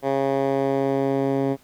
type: tone with band-pass filter sweep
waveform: 10% pulse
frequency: 136.6 Hz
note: C#3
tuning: 25 cents flat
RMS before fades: -22 dBFS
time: 0.02-1.57 s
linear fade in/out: 50 ms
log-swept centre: 570 to 290 Hz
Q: 1
effects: pink hiss -56 dBFS RMS until 1.63 s